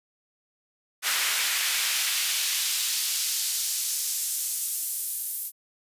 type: noise with high-pass filter sweep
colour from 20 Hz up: pink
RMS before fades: -27 dBFS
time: 1.02-5.52 s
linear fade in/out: 50 ms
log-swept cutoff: 1600 to 12000 Hz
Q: 0.95
effects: resampled to 32000 Hz